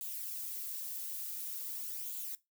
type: noise with flanger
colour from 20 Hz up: violet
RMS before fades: -41 dBFS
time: 0.01-2.35 s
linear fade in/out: 0 ms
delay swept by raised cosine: 0.27 to 3.37 ms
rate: 0.47 Hz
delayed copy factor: +0.5
effects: noise-tail reverb RT60 0.2 s tail -19 dB re dry